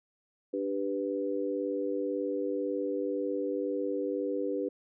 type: chord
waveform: sine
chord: G major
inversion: second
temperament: equal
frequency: 293.7 / 392 / 493.9 Hz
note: D4 / G4 / B4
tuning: 0 / 0 / 0 cents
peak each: -34 / -34 / -33 dBFS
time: 0.53-4.69 s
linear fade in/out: 10 ms
effects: none